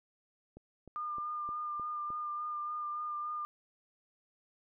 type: click train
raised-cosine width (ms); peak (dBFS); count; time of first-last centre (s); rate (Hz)
2; -37; 6; 0.57-2.104; 3.26
type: tone with vibrato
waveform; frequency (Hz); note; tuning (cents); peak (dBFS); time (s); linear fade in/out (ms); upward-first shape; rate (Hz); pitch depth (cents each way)
sine; 1205; D6; +44; -35; 0.96-3.45; 0; sine; 3.5; 18
effects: none